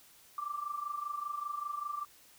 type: tone with amplitude modulation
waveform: sine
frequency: 1174.7 Hz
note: D6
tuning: in tune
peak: -32 dBFS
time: 0.38-2.05 s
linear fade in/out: 2 ms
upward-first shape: sine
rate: 25.1 Hz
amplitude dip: 75%
effects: white hiss -60 dBFS RMS until 2.38 s